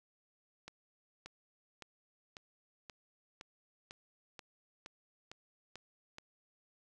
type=accelerating click train; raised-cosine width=0.2 ms; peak=-30 dBFS; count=12; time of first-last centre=0.68-6.184 s; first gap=580 ms; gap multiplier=0.97; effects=none